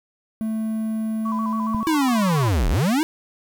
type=tone; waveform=triangle; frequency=220 Hz; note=A3; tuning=in tune; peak=-20 dBFS; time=0.41-1.83 s; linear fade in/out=0 ms
type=tone with vibrato; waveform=sine; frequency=1061 Hz; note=C6; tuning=24 cents sharp; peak=-26 dBFS; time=1.25-2.49 s; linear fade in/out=10 ms; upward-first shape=square; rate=7.2 Hz; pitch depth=95 cents each way
type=click; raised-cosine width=5 ms; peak=-16 dBFS; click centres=1.747 s
type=linear two-way sweep; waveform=square; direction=down then up; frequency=329.6 to 34.7 to 329.6 Hz; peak=-18 dBFS; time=1.87-3.03 s; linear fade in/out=0 ms; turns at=2.69 s
effects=8-bit